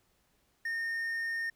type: tone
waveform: triangle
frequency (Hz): 1831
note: A#6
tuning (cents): -32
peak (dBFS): -30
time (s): 0.65-1.5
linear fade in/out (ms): 5
effects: pink hiss -72 dBFS RMS until 1.55 s